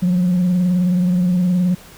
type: tone with vibrato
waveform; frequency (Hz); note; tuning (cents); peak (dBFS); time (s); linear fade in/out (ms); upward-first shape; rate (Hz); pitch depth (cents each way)
sine; 179.7; F3; +50; -11; 0.02-1.75; 10; sine; 19; 47
effects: tanh soft clip ceiling -11 dBFS + pink hiss -42 dBFS RMS until 1.97 s